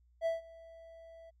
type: tone with ADSR envelope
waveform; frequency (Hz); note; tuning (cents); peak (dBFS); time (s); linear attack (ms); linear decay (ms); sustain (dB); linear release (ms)
triangle; 659.3; E5; 0; -26; 0.21-1.31; 50; 150; -23; 20
effects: added 60 Hz sine -64 dBFS peak until 1.4 s